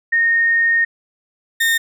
sine / 35% pulse tone pair in turn, 1846 / 1831.1 Hz, A#6 / A#6, -17 / -31 cents, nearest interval unison, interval 14 cents, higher first, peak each -12 dBFS, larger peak neither, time 0.12-0.85 / 1.6-1.78 s, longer first, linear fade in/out 10 ms, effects none

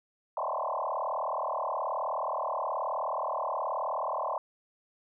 sine tone with frequency modulation, 830.6 Hz, G#5, in tune, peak -29 dBFS, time 0.37-4.38 s, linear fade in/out 2 ms, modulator 38.9 Hz, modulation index 6.6, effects none

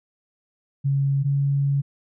sine tone pair in turn, 138.59 / 140.04 Hz, C#3 / C#3, 0 / +18 cents, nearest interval unison, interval 18 cents, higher second, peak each -18 dBFS, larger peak neither, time 0.84-1.24 / 1.24-1.82 s, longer second, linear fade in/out 20 ms, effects none

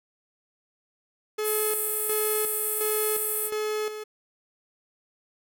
45% pulse tone with tremolo, 427.5 Hz, A4, 50 cents flat, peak -26 dBFS, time 1.38-4.04 s, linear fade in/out 10 ms, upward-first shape square, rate 1.4 Hz, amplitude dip 60%
white band-pass noise, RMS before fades -29 dBFS, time 1.43-3.51 s, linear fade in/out 50 ms, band 8000 to 16000 Hz, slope 96 dB/octave
effects none

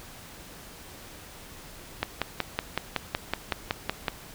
click train, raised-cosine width 0.3 ms, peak -9 dBFS, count 12, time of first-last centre 2.03-4.082 s, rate 5.36 Hz, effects pink hiss -46 dBFS RMS until 4.34 s

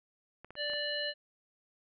clicks, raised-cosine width 0.5 ms, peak -33 dBFS, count 5, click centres 0.446 / 0.506 / 0.554 / 0.699 / 0.735 s
harmonic tone, 587.3 Hz, D5, in tune, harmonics 1 / 3 / 5 / 7, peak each -38 / -38 / -38 / -38 dBFS, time 0.56-1.14 s, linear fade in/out 50 ms
effects none

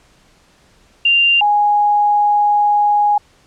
sine tone pair in turn, 2785 / 828 Hz, F7 / G#5, -5 / -5 cents, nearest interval octave + major sixth, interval 2100 cents, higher first, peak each -9 / -10 dBFS, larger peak first, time 1.05-1.41 / 1.41-3.18 s, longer second, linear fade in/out 5 ms, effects pink hiss -52 dBFS RMS until 3.46 s + low-pass 8000 Hz 12 dB/octave

